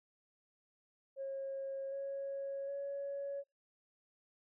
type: tone with pitch steps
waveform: sine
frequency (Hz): 543 / 551.2 / 559.6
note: C#5 / C#5 / C#5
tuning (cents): -36 / -10 / +16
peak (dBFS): -37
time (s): 1.16-3.44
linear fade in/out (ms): 50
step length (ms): 760
effects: noise-tail reverb RT60 0.2 s tail -26 dB re dry + tanh soft clip ceiling -34 dBFS

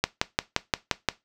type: click train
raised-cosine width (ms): 0.2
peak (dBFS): -3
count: 7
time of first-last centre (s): 0.04-1.087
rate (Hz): 5.73
effects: noise-tail reverb RT60 0.2 s tail -18 dB re dry

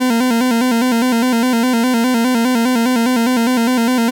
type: tone with vibrato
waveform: 40% pulse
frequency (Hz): 241.8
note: B3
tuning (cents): -36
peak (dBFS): -11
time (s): 0-4.11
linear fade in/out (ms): 20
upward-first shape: square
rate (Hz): 4.9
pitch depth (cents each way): 86
effects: none

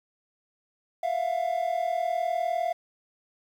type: tone pair together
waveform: triangle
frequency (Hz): 669.2 / 709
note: E5 / F5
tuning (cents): +26 / +26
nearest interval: minor second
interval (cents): 100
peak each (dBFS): -26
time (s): 1.03-2.73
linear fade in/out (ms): 5
effects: 9-bit

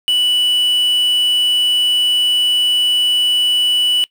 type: tone with quantisation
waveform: triangle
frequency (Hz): 2960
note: F#7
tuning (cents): 0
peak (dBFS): -10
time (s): 0.08-4.04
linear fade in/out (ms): 0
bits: 5
effects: noise-tail reverb RT60 0.1 s tail -21 dB re dry

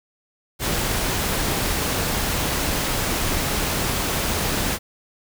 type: noise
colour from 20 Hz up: pink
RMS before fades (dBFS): -23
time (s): 0.59-4.79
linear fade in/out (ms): 50
effects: none

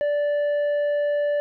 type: tone with tanh clipping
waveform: triangle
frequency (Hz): 584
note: D5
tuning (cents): -10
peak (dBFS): -21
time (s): 0.01-1.4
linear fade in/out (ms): 0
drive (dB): 10
effects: none

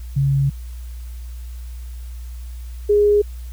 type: tone pair in turn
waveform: sine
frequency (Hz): 138 / 413.5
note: C#3 / G#4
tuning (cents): -7 / -8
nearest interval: octave + perfect fifth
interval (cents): 1899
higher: second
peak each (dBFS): -14 / -11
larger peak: second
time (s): 0.16-0.5 / 2.89-3.22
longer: first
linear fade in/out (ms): 10
effects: added 60 Hz sine -29 dBFS peak until 3.52 s + white hiss -50 dBFS RMS until 3.52 s

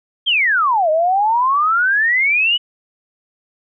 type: exponential two-way sweep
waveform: sine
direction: down then up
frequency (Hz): 3300 to 610 to 2994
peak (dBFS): -12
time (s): 0.26-2.58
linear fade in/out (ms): 20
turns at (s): 0.9
effects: none

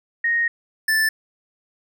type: tone pair in turn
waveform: sine / square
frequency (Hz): 1864.7 / 1760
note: A#6 / A6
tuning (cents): 0 / 0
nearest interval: minor second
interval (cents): 100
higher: first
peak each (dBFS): -17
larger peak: neither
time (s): 0.24-0.48 / 0.88-1.09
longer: first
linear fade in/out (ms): 5
effects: none

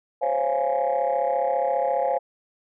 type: chord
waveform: sine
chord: Db major seventh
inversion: third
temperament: just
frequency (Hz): 519.7 / 554.4 / 693 / 831.5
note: C5 / Db5 / F5 / Ab5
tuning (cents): -12 / 0 / -14 / +2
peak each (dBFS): -25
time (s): 0.21-2.19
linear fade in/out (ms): 20
effects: tanh soft clip ceiling -14 dBFS

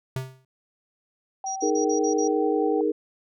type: tone with exponential decay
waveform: square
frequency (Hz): 130.81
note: C3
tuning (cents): 0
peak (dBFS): -25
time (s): 0.16-0.45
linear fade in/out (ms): 2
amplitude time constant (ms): 62
type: tone with tremolo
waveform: sine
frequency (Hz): 770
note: G5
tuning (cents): -31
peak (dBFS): -28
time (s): 1.44-2.81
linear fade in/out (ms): 2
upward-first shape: sine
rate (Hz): 5.2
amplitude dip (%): 25
type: tone bursts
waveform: sine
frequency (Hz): 5750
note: F8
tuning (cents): +50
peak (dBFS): -30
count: 6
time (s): 1.46-2.28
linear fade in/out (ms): 10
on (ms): 100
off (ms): 44
type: chord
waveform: sine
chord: D# suspended fourth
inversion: none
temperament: equal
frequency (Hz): 311.1 / 415.3 / 466.2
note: D#4 / G#4 / A#4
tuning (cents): 0 / 0 / 0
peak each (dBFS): -25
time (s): 1.62-2.92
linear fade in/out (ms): 10
effects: none

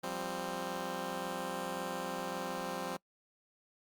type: chord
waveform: 10% pulse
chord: F suspended second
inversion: none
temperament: just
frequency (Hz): 174.61 / 196.44 / 261.9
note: F3 / G3 / C4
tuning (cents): 0 / +4 / +2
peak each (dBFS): -34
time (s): 0.03-2.97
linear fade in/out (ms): 10
effects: noise-tail reverb RT60 0.1 s tail -24 dB re dry + Opus 48 kbps

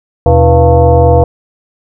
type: tone with frequency modulation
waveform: sine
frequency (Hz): 283.7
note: C#4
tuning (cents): +40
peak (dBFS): -3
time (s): 0.26-1.24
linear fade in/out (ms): 2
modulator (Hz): 204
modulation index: 2.2
effects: none

